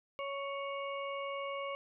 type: harmonic tone with a mistuned harmonic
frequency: 556 Hz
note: C#5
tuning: 5 cents sharp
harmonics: 1 / 2 / 4 / 5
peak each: -39 / -41 / -45 / -49 dBFS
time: 0.19-1.75 s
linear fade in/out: 0 ms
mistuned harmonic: 5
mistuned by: +30 cents
effects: none